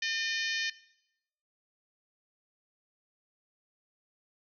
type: harmonic tone with a mistuned harmonic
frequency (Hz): 610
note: D#5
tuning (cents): -34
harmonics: 3 / 4 / 5 / 6 / 7 / 8 / 9 / 10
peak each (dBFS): -34 / -36 / -38 / -40 / -41 / -42 / -43 / -44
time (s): 0.02-0.7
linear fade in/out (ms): 5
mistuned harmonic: 3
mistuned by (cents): -20
effects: noise-tail reverb RT60 0.8 s tail -18 dB re dry